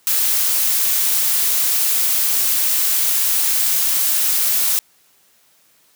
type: noise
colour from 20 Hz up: blue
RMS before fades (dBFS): -17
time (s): 0.07-4.79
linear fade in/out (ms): 0
effects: white hiss -56 dBFS RMS until 5.95 s + high-pass 100 Hz 12 dB/octave